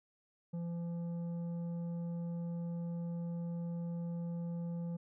sine tone with tanh clipping, 170.5 Hz, F3, 41 cents flat, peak -38 dBFS, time 0.53-4.97 s, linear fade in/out 10 ms, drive 8 dB, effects none

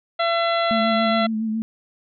harmonic tone, 675 Hz, E5, 41 cents sharp, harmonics 1 / 2 / 3 / 4 / 5 / 6, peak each -20 / -24 / -28 / -34 / -30 / -33 dBFS, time 0.19-1.27 s, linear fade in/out 10 ms
sine tone with vibrato, 220.3 Hz, A3, 2 cents sharp, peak -21 dBFS, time 0.71-1.62 s, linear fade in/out 0 ms, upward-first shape sine, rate 7.2 Hz, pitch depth 34 cents each way
effects none

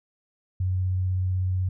sine tone with vibrato, 92.5 Hz, F#2, in tune, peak -22 dBFS, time 0.6-1.69 s, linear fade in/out 5 ms, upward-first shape triangle, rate 16 Hz, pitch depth 13 cents each way, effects none

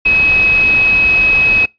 sine tone in noise, 2555 Hz, D#7, 45 cents sharp, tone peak -8 dBFS, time 0.05-1.66 s, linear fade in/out 10 ms, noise pink, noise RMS -23 dBFS, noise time 0.05-1.66 s, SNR +12 dB, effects noise-tail reverb RT60 0.2 s tail -24 dB re dry + resampled to 11025 Hz

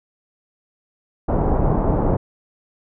pink low-pass noise, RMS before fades -18 dBFS, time 1.28-2.17 s, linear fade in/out 10 ms, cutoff 900 Hz, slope 24 dB/octave, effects none

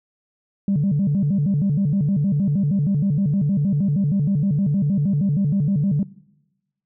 sine tone with vibrato, 169.6 Hz, E3, 50 cents sharp, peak -15 dBFS, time 0.68-6.03 s, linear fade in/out 2 ms, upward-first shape square, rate 6.4 Hz, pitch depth 270 cents each way, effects noise-tail reverb RT60 1.0 s tail -22 dB re dry + tanh soft clip ceiling -13 dBFS

